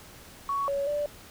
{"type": "tone with pitch steps", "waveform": "triangle", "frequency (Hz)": [1117, 560, 586], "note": ["C#6", "C#5", "D5"], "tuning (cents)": [13, 18, -4], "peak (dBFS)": -22, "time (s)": [0.49, 1.06], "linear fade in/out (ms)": 2, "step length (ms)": 190, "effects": ["tanh soft clip ceiling -24 dBFS", "pink hiss -49 dBFS RMS until 1.3 s"]}